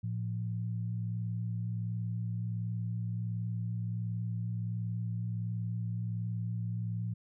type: tone pair together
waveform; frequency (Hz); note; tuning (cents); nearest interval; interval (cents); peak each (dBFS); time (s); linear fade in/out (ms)
sine; 112.01 / 173.4; A2 / F3; +31 / -12; minor sixth; 757; -33 / -39; 0.03-7.14; 10
effects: none